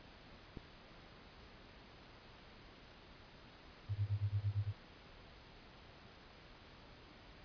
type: click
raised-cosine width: 3 ms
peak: -33 dBFS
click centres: 0.572 s
type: tone with tremolo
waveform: sine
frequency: 101.9 Hz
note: G#2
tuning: 32 cents flat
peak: -31 dBFS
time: 3.88-4.73 s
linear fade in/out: 50 ms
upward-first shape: sine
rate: 8.8 Hz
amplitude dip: 95%
effects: pink hiss -58 dBFS RMS until 7.44 s + resampled to 11025 Hz